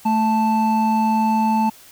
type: tone pair together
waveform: triangle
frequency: 220 / 880 Hz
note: A3 / A5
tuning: 0 / 0 cents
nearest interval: 2 octaves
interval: 2400 cents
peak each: -16 dBFS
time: 0.05-1.7 s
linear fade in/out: 10 ms
effects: white hiss -46 dBFS RMS until 1.91 s